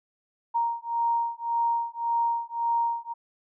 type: beating tone pair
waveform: sine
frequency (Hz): 932.3 / 934.1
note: A#5 / A#5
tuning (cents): 0 / +3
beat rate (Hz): 1.8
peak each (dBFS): -27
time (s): 0.54-3.14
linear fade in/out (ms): 20
effects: none